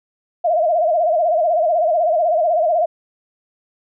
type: tone with vibrato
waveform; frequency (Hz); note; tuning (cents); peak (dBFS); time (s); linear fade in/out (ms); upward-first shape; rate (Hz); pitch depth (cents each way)
sine; 660; E5; +2; -13; 0.44-2.86; 10; sine; 16; 130
effects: none